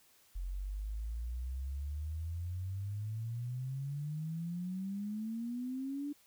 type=exponential sweep; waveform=sine; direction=up; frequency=43.65 to 293.7 Hz; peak=-36 dBFS; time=0.35-6.13 s; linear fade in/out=10 ms; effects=white hiss -66 dBFS RMS until 6.26 s